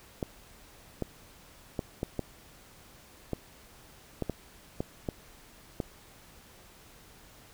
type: clicks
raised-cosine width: 2 ms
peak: -17 dBFS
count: 11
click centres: 0.228 / 1.023 / 1.792 / 2.031 / 2.193 / 3.333 / 4.223 / 4.297 / 4.805 / 5.088 / 5.802 s
effects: pink hiss -55 dBFS RMS until 7.53 s